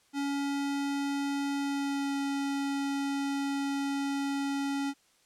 square tone with pitch glide, 280.9 to 278.6 Hz, C#4 to C#4, +23 to +9 cents, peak -30 dBFS, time 0.13-4.94 s, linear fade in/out 50 ms, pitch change -14 cents, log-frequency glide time 1.58-2.17 s, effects white hiss -66 dBFS RMS until 5.25 s + low-pass 9000 Hz 12 dB/octave

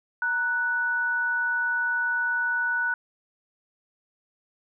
sine tone pair together, 932.3 / 1480 Hz, A#5 / F#6, 0 / 0 cents, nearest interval minor sixth, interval 800 cents, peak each -33 / -23 dBFS, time 0.22-2.94 s, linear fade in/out 2 ms, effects none

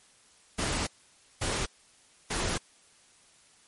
pink noise bursts at uneven times, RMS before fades -30 dBFS, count 3, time 0.58-0.87 / 1.41-1.66 / 2.3-2.58 s, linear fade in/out 10 ms, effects white hiss -60 dBFS RMS until 3.67 s + MP3 48 kbps

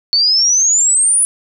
sine exponential sweep, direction up, 4435 to 10050 Hz, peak -9 dBFS, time 0.13-1.25 s, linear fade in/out 0 ms, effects none

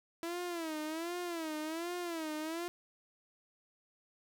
sawtooth tone with vibrato, 329.6 Hz, E4, in tune, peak -33 dBFS, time 0.23-2.68 s, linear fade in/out 0 ms, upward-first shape sine, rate 1.3 Hz, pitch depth 130 cents each way, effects none

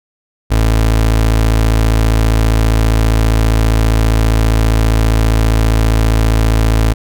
30% pulse tone, 55 Hz, A1, in tune, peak -6 dBFS, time 0.5-6.94 s, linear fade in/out 20 ms, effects none

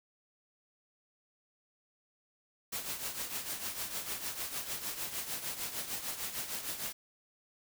white noise with tremolo, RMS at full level -36 dBFS, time 2.72-6.93 s, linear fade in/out 10 ms, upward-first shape triangle, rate 6.6 Hz, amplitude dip 70%, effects none

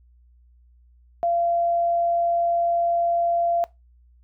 sine tone, 686 Hz, F5, 31 cents flat, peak -19 dBFS, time 1.23-3.64 s, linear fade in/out 0 ms, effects noise-tail reverb RT60 0.2 s tail -20 dB re dry + added 60 Hz sine -52 dBFS peak until 4.23 s

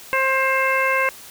harmonic tone, 530 Hz, C5, 22 cents sharp, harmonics 1 / 2 / 3 / 4 / 5, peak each -23 / -22 / -23 / -22 / -26 dBFS, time 0.13-1.09 s, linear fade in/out 0 ms, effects white hiss -41 dBFS RMS until 1.3 s

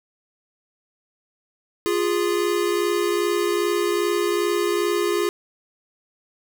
square tone pair together, 349.2 / 411.7 Hz, F4 / G#4, 0 / -15 cents, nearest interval minor third, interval 285 cents, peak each -23 dBFS, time 1.86-5.29 s, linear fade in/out 0 ms, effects none

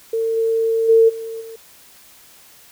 sine tone with level steps, 451.7 Hz, A4, 45 cents sharp, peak -17 / -15 / -8 / -26 / -32 dBFS, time 0.13-1.56 s, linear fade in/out 5 ms, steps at 0.36 / 0.88 / 1.08 / 1.4 s, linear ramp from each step 20 ms, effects white hiss -47 dBFS RMS until 2.71 s

